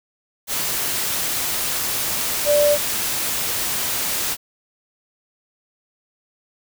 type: tone in noise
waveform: sine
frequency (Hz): 586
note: D5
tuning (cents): -4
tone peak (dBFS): -13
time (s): 2.45-2.78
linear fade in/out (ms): 50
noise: white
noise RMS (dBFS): -23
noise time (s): 0.47-4.37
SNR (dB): +7
effects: none